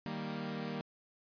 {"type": "chord", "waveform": "sawtooth", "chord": "Eb major", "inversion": "none", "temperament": "equal", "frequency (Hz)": [155.56, 196, 233.1], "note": ["Eb3", "G3", "Bb3"], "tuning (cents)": [0, 0, 0], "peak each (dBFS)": [-39, -38, -37], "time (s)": [0.06, 0.81], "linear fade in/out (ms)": 0, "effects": ["resampled to 11025 Hz"]}